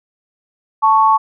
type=tone pair together; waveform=sine; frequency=880 / 1108.7 Hz; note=A5 / C#6; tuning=0 / 0 cents; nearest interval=major third; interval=400 cents; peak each=-11 dBFS; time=0.82-1.18 s; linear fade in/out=20 ms; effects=none